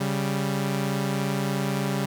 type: tone pair together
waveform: sawtooth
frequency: 138.59 / 196.17 Hz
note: C#3 / G3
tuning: 0 / +2 cents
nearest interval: tritone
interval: 602 cents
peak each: -23 dBFS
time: 0-2.06 s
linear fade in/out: 10 ms
effects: none